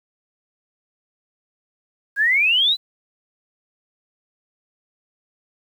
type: exponential sweep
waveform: sine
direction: up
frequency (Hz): 1595 to 4091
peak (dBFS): -14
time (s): 2.16-2.77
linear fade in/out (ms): 50
effects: 8-bit